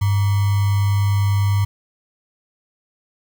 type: tone with sample-and-hold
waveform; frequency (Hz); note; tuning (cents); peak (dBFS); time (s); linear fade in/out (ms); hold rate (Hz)
sine; 100.1; G2; +37; -14; 0.01-1.65; 10; 1050
effects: none